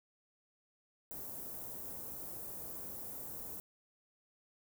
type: band-stop noise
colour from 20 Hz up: white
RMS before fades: -45 dBFS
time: 1.11-3.6 s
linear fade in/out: 0 ms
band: 630 to 15000 Hz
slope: 12 dB/octave
effects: none